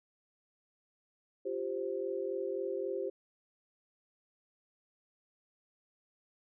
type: chord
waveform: sine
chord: F suspended second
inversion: none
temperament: just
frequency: 349.2 / 392.9 / 523.8 Hz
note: F4 / G4 / C5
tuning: 0 / +4 / +2 cents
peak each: -40 / -36 / -38 dBFS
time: 1.45-3.1 s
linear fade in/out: 10 ms
effects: none